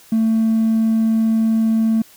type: tone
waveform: triangle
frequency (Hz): 223.1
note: A3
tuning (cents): +24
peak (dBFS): -10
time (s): 0.12-2.02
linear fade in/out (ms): 5
effects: tanh soft clip ceiling -9 dBFS + white hiss -47 dBFS RMS until 2.16 s